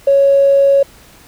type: tone with tanh clipping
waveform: triangle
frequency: 554.4 Hz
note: C#5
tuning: in tune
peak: -6 dBFS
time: 0.07-0.83 s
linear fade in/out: 5 ms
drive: 2 dB
effects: pink hiss -43 dBFS RMS until 1.27 s